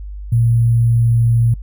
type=tone with sample-and-hold; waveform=sine; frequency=116.54 Hz; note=A#2; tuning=in tune; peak=-10 dBFS; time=0.32-1.54 s; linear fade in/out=5 ms; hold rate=11025 Hz; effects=noise-tail reverb RT60 0.1 s tail -25 dB re dry + added 50 Hz sine -26 dBFS peak until 1.62 s